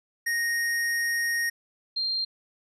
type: tone pair in turn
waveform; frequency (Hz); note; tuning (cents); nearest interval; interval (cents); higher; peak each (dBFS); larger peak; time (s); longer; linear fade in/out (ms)
square / sine; 1864.7 / 4186; A#6 / C8; 0 / 0; octave + major second; 1400; second; -25; neither; 0.26-1.5 / 1.96-2.25; first; 10
effects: resampled to 32000 Hz

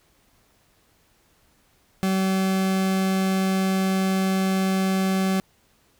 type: tone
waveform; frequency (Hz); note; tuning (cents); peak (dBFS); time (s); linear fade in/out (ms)
40% pulse; 190.4; F#3; +50; -19; 2.03-5.4; 0
effects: pink hiss -62 dBFS RMS until 5.99 s

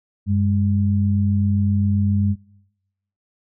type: tone pair together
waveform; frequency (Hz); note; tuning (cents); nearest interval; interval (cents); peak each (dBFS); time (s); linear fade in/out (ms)
sine; 96.2 / 203.8; G2 / G#3; -32 / -32; octave + minor second; 1300; -17 / -20; 0.26-2.36; 50
effects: noise-tail reverb RT60 1.0 s tail -25 dB re dry

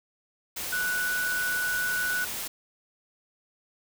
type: tone in noise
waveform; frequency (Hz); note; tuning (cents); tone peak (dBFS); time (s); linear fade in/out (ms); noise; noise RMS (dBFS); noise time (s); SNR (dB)
sine; 1479; F#6; -1; -26; 0.72-2.25; 10; white; -34; 0.56-2.48; +5
effects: none

